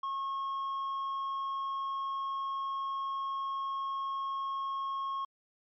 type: tone with tanh clipping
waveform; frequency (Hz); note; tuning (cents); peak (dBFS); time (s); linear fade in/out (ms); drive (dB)
sine; 1088; C#6; -33; -33; 0.03-5.25; 5; 3
effects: MP3 64 kbps